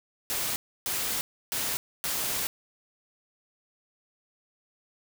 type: noise bursts at uneven times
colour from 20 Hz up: white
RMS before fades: -30 dBFS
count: 4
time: 0.3-0.56 / 0.86-1.21 / 1.52-1.77 / 2.04-2.47 s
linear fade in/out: 0 ms
effects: none

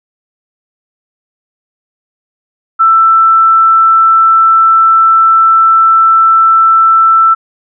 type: tone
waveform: sine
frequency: 1330 Hz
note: E6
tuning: 15 cents sharp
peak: -3 dBFS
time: 2.79-7.35 s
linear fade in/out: 20 ms
effects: none

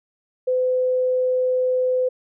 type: tone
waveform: sine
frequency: 508 Hz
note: B4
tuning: 49 cents sharp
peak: -17 dBFS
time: 0.47-2.09 s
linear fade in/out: 10 ms
effects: none

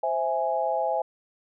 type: chord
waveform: sine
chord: C augmented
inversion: none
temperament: equal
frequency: 523.3 / 659.3 / 830.6 Hz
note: C5 / E5 / G#5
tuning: 0 / 0 / 0 cents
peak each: -29 / -27 / -27 dBFS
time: 0.03-1.02 s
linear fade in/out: 5 ms
effects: none

